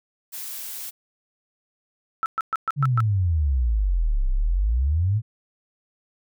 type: noise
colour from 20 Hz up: blue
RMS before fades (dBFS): -34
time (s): 0.32-0.91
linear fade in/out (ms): 20
type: tone bursts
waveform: sine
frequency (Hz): 1321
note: E6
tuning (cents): +3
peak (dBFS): -20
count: 6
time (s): 2.23-3.004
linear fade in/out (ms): 0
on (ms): 29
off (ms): 120
type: exponential two-way sweep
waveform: sine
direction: down then up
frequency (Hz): 146.83 to 31.07 to 115.5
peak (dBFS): -18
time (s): 2.76-5.22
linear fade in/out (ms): 50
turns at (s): 4.29
effects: none